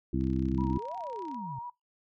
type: harmonic tone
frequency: 65.4 Hz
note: C2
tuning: in tune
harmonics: 1 / 2 / 3 / 4 / 5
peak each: -33 / -33 / -33 / -33 / -33 dBFS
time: 0.13-0.78 s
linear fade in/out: 5 ms
type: click train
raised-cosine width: 0.2 ms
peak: -37 dBFS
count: 38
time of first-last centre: 0.21-1.345 s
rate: 32.6 Hz
type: exponential two-way sweep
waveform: sine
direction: up then down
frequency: 120 to 784 to 120 Hz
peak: -38 dBFS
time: 0.47-1.59 s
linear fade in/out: 5 ms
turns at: 0.97 s
type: tone with vibrato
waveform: sine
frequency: 952 Hz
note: A#5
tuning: 36 cents sharp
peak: -37 dBFS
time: 0.58-1.7 s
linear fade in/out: 5 ms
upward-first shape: triangle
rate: 6.7 Hz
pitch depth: 51 cents each way
effects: noise-tail reverb RT60 0.2 s tail -25 dB re dry